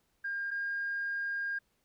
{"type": "tone pair in turn", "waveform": "sine", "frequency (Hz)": [1608, 1614.4], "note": ["G6", "G#6"], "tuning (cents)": [44, -49], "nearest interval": "unison", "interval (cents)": 7, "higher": "second", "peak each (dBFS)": [-32, -31], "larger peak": "second", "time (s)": [[0.24, 0.51], [0.51, 1.59]], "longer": "second", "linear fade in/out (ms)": 10, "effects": ["tanh soft clip ceiling -27 dBFS", "pink hiss -75 dBFS RMS until 1.84 s"]}